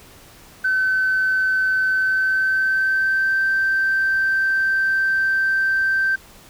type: tone with pitch glide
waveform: sine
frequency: 1526 to 1559.9 Hz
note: G6 to G6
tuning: -47 to -9 cents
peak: -15 dBFS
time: 0.64-6.16 s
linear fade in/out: 10 ms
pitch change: +38 cents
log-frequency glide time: 1.89-3.41 s
effects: tanh soft clip ceiling -12 dBFS + pink hiss -46 dBFS RMS until 6.49 s